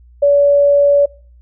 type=tone; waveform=sine; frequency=571 Hz; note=D5; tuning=49 cents flat; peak=-7 dBFS; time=0.22-1.06 s; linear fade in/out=10 ms; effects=noise-tail reverb RT60 0.5 s tail -25 dB re dry + added 60 Hz sine -41 dBFS peak until 1.41 s